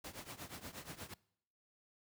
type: noise with tremolo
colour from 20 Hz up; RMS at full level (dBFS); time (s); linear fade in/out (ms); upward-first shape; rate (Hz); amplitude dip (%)
pink; -45; 0.04-1.14; 5; triangle; 8.4; 90
effects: noise-tail reverb RT60 0.7 s tail -23 dB re dry + high-pass 80 Hz 12 dB/octave